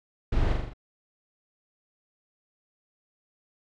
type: noise with echo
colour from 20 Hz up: brown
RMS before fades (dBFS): -26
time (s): 0.32-0.53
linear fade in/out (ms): 5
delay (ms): 41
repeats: 5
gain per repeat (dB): -3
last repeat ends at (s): 0.735
effects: low-pass 4000 Hz 12 dB/octave